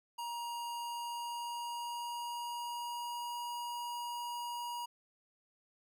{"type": "tone with pitch glide", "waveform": "square", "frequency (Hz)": [946, 956.4], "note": ["A#5", "A#5"], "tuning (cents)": [25, 44], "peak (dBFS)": -39, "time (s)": [0.18, 4.86], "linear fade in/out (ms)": 10, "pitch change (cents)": 19, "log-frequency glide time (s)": [0.7, 3.38], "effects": []}